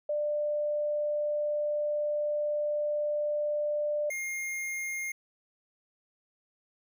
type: tone pair in turn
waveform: sine / square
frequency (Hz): 594 / 2128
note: D5 / C7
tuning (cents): +20 / +29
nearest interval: octave + minor seventh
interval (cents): 2209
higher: second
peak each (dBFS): -27 / -33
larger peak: first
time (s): 0.09-4.1 / 4.1-5.12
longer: first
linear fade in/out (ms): 5
effects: none